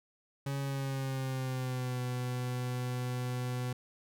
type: tone with pitch glide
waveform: 40% pulse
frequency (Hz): 138.59 to 124.9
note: C#3 to B2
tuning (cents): 0 to +20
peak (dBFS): -32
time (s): 0.46-3.73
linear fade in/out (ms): 5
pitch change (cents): -180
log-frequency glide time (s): 0.6-2.01
effects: none